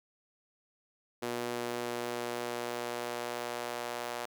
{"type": "tone with high-pass filter sweep", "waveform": "sawtooth", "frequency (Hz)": 120.2, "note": "B2", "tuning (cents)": -46, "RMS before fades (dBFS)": -37, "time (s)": [1.22, 4.26], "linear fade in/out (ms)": 10, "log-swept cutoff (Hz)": [350, 620], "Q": 1.3, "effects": []}